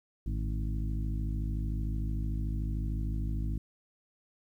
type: harmonic tone with a mistuned harmonic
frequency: 53.4 Hz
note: G#1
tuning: 49 cents sharp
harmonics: 1 / 2 / 3 / 4 / 5 / 6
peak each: -31 / -37 / -41 / -43 / -45 / -47 dBFS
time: 0.26-3.58 s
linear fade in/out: 5 ms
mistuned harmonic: 3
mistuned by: -84 cents
effects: 11-bit